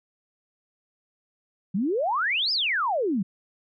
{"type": "exponential two-way sweep", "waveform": "sine", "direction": "up then down", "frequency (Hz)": [174.61, 5274, 174.61], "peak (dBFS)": -22, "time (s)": [1.74, 3.23], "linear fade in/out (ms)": 10, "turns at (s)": 2.52, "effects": []}